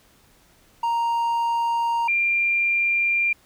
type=tone pair in turn; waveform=triangle / sine; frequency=932.3 / 2385 Hz; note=A#5 / D7; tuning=0 / +26 cents; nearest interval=octave + major third; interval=1626 cents; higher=second; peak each=-18 dBFS; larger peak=neither; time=0.83-2.08 / 2.08-3.33 s; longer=neither; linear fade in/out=5 ms; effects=pink hiss -57 dBFS RMS until 3.45 s